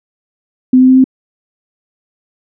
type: tone with pitch steps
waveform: sine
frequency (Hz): 255.5 / 257.4 / 259.4 / 261.3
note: C4 / C4 / C4 / C4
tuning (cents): -41 / -28 / -15 / -2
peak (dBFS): -3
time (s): 0.73-1.042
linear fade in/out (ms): 5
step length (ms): 78
effects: none